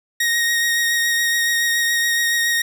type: tone with vibrato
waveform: sawtooth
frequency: 1871 Hz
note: A#6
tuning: 6 cents sharp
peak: -13 dBFS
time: 0.2-2.62 s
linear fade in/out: 5 ms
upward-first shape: triangle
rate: 7.1 Hz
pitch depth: 18 cents each way
effects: none